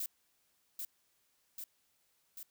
violet noise with echo, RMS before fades -38 dBFS, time 0-0.06 s, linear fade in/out 2 ms, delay 790 ms, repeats 3, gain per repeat -3 dB, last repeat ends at 2.43 s, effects white hiss -75 dBFS RMS until 2.5 s

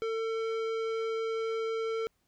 sine tone with tanh clipping, 449 Hz, A4, 35 cents sharp, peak -32 dBFS, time 0.02-2.07 s, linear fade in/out 0 ms, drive 16 dB, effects pink hiss -75 dBFS RMS until 2.27 s

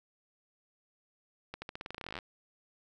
accelerating click train, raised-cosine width 0.3 ms, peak -24 dBFS, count 20, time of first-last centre 1.54-2.188 s, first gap 80 ms, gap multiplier 0.89, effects none

